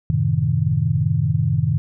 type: chord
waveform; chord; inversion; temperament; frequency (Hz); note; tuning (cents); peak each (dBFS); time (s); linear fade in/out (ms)
sine; F# diminished seventh; none; equal; 92.5 / 110 / 130.81 / 155.56; F#2 / A2 / C3 / Eb3; 0 / 0 / 0 / 0; -24 / -22 / -21 / -20; 0.1-1.78; 0
effects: none